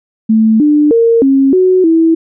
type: tone with pitch steps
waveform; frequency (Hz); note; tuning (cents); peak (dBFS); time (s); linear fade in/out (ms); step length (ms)
sine; 220.5 / 297.5 / 460.8 / 271.1 / 370.3 / 326.5; A3 / D4 / A#4 / C#4 / F#4 / E4; +4 / +22 / -20 / -38 / +1 / -17; -5; 0.29-2.15; 10; 310
effects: none